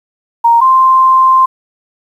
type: tone pair in turn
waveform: sine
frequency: 932.3 / 1046.5 Hz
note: A#5 / C6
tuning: 0 / 0 cents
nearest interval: major second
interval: 200 cents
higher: second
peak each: -4 dBFS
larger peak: neither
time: 0.44-0.61 / 0.61-1.46 s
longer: second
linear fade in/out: 10 ms
effects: 7-bit